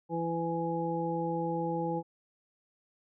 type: harmonic tone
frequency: 166.9 Hz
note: E3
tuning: 22 cents sharp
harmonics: 1 / 2 / 3 / 5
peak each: -35 / -35 / -35 / -35 dBFS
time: 0.09-2.03 s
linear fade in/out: 50 ms
effects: none